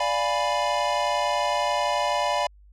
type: chord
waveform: square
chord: D diminished seventh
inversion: none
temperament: equal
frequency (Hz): 587.3 / 698.5 / 830.6 / 987.8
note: D5 / F5 / Ab5 / Cb6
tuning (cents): 0 / 0 / 0 / 0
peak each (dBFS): -28 / -29 / -30 / -27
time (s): 0-2.47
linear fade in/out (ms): 5
effects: added 50 Hz sine -49 dBFS peak until 2.72 s + low-pass 6000 Hz 12 dB/octave